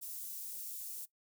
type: high-pass noise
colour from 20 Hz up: white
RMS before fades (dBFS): -44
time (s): 0.01-1.06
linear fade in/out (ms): 20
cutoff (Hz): 8800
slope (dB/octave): 12
effects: noise-tail reverb RT60 0.1 s tail -18 dB re dry